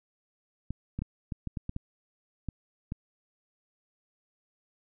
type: clicks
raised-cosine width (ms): 5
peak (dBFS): -21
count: 10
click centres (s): 0.706 / 0.99 / 1.02 / 1.322 / 1.473 / 1.572 / 1.694 / 1.764 / 2.487 / 2.921
effects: none

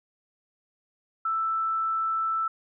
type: tone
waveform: sine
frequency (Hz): 1323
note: E6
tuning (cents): +6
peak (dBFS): -24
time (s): 1.25-2.48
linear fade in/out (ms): 5
effects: none

